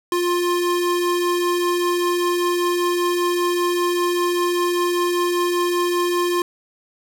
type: tone pair together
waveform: square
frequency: 351.3 / 1059 Hz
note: F4 / C6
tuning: +10 / +21 cents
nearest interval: octave + perfect fifth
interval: 1911 cents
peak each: -19 / -27 dBFS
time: 0.12-6.42 s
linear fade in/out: 2 ms
effects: none